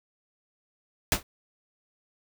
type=noise with exponential decay; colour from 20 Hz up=pink; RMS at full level=-17 dBFS; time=1.12-1.23 s; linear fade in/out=2 ms; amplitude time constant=23 ms; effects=none